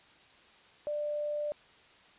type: tone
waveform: sine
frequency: 593 Hz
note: D5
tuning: 17 cents sharp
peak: -31 dBFS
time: 0.87-1.52 s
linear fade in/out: 0 ms
effects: white hiss -59 dBFS RMS until 2.18 s + resampled to 8000 Hz